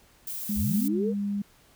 violet noise, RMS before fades -35 dBFS, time 0.27-0.88 s, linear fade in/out 2 ms
sine tone with pitch glide, 207.1 to 202.4 Hz, G#3 to G#3, -5 to -44 cents, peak -26 dBFS, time 0.49-1.42 s, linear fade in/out 5 ms, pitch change -39 cents, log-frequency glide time 0.86-1.12 s
sine linear sweep, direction up, 36.63 to 493.9 Hz, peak -26 dBFS, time 0.55-1.14 s, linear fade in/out 50 ms
effects pink hiss -59 dBFS RMS until 1.75 s

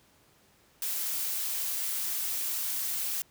blue noise, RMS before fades -32 dBFS, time 0.82-3.22 s, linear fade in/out 2 ms, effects pink hiss -63 dBFS RMS until 3.3 s + high-pass 60 Hz 12 dB/octave

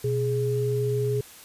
sine tone pair together, 123.47 / 416.5 Hz, B2 / G#4, 0 / +5 cents, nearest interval octave + major sixth, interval 2105 cents, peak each -25 dBFS, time 0.04-1.21 s, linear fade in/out 5 ms, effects white hiss -47 dBFS RMS until 1.44 s + resampled to 32000 Hz

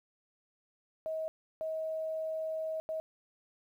sine tone bursts at uneven times, 636 Hz, D#5, 38 cents sharp, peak -33 dBFS, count 3, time 1.06-1.28 / 1.61-2.8 / 2.89-3 s, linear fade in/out 0 ms, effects 11-bit

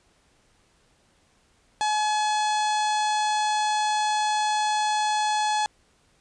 harmonic tone with a mistuned harmonic, 850 Hz, G#5, 40 cents sharp, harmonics 1 / 2 / 3 / 4 / 5 / 6 / 7 / 8 / 9 / 10, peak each -22 / -33 / -38 / -34 / -36 / -44 / -40 / -40 / -44 / -42 dBFS, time 1.81-5.66 s, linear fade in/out 0 ms, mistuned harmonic 6, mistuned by -49 cents, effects pink hiss -63 dBFS RMS until 6.2 s + resampled to 22050 Hz

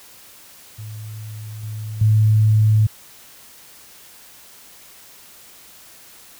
sine tone with level steps, 108 Hz, A2, 32 cents flat, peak -30 / -26 / -11 dBFS, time 0.78-2.87 s, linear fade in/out 10 ms, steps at 1.63 / 2.01 s, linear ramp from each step 5 ms, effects white hiss -45 dBFS RMS until 6.39 s

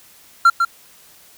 triangle tone with echo, 1370 Hz, F6, 34 cents flat, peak -5 dBFS, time 0.45-0.5 s, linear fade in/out 5 ms, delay 150 ms, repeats 1, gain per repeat -6 dB, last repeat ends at 0.65 s, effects white hiss -48 dBFS RMS until 1.37 s

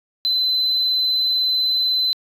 sine tone, 4041 Hz, B7, 39 cents sharp, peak -15 dBFS, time 0.25-2.13 s, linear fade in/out 0 ms, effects tanh soft clip ceiling -13 dBFS

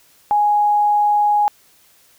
sine tone, 830.6 Hz, G#5, in tune, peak -12 dBFS, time 0.31-1.48 s, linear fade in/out 0 ms, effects white hiss -53 dBFS RMS until 2.18 s

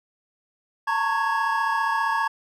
triangle tone cluster, 893 / 928 / 1105 / 1664 Hz, A5 / A#5 / C#6 / G#6, +25 / -8 / -6 / +3 cents, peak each -24 / -27 / -24 / -25 dBFS, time 0.87-2.28 s, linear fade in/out 10 ms, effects none

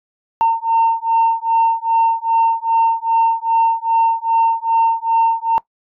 sine beating tone pair, 909 / 911.5 Hz, A#5 / A#5, -44 / -39 cents, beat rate 2.5 Hz, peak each -14 dBFS, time 0.41-5.58 s, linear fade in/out 0 ms, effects noise-tail reverb RT60 0.1 s tail -21 dB re dry + tanh soft clip ceiling -7 dBFS

